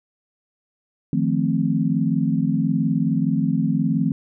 sine chord, F dominant seventh, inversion third, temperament equal, 155.56 / 174.61 / 220 / 261.6 Hz, Eb3 / F3 / A3 / C4, 0 / 0 / 0 / 0 cents, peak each -23 dBFS, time 1.13-4.12 s, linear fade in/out 2 ms, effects none

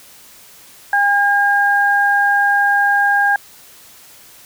sine tone pair together, 809 / 1618 Hz, G#5 / G#6, -46 / -46 cents, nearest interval octave, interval 1200 cents, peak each -15 / -13 dBFS, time 0.93-3.36 s, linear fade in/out 2 ms, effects white hiss -43 dBFS RMS until 4.45 s

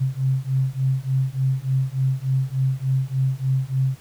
sine beating tone pair, 130.81 / 134.21 Hz, C3 / C3, 0 / +44 cents, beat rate 3.4 Hz, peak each -22 dBFS, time 0-3.96 s, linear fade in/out 20 ms, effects pink hiss -50 dBFS RMS until 4 s

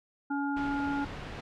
harmonic tone, 282.4 Hz, C#4, 32 cents sharp, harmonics 1 / 3 / 5, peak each -30 / -35 / -37 dBFS, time 0.3-1.05 s, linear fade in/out 10 ms
pink noise, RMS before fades -40 dBFS, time 0.56-1.41 s, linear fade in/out 10 ms
effects low-pass 3000 Hz 12 dB/octave

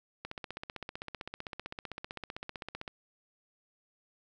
click train, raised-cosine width 0.3 ms, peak -23 dBFS, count 42, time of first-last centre 0.25-2.878 s, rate 15.6 Hz, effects none

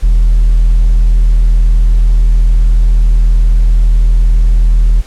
sine tone with hard clipping, 40.57 Hz, E1, 27 cents flat, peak -5 dBFS, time 0.02-5.02 s, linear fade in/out 20 ms, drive 2 dB, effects pink hiss -38 dBFS RMS until 5.06 s + low-pass 10000 Hz 12 dB/octave

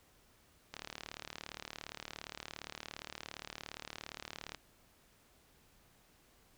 click train, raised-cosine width 0.2 ms, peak -25 dBFS, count 143, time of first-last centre 0.74-4.547 s, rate 37.3 Hz, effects pink hiss -67 dBFS RMS until 6.57 s

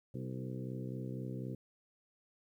harmonic tone with a mistuned harmonic, 64 Hz, C2, 38 cents flat, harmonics 2 / 3 / 4 / 5 / 6 / 7 / 8, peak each -41 / -45 / -47 / -49 / -51 / -52 / -53 dBFS, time 0.14-1.55 s, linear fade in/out 5 ms, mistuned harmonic 6, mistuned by -24 cents, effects 12-bit

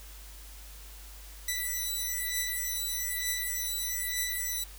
5% pulse beating tone pair, 1975.5 / 1976.6 Hz, B6 / B6, 0 / +1 cents, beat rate 1.1 Hz, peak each -23 dBFS, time 1.48-4.64 s, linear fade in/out 5 ms, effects added 50 Hz sine -46 dBFS peak until 4.78 s + white hiss -51 dBFS RMS until 4.78 s

